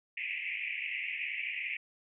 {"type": "band-pass noise", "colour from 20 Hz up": "white", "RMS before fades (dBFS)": -37, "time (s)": [0.17, 1.77], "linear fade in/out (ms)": 5, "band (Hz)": [2000, 2700], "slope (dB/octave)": 96, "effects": []}